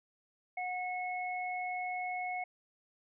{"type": "tone pair together", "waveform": "sine", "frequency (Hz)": [730, 2188], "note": ["F#5", "C#7"], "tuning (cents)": [-24, -23], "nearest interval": "octave + perfect fifth", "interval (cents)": 1901, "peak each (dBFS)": [-36, -39], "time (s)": [0.57, 2.44], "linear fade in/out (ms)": 5, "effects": []}